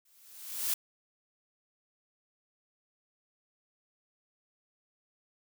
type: noise with exponential growth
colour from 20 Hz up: blue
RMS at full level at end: -28 dBFS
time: 0.05-0.74 s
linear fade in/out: 5 ms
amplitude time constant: 150 ms
effects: none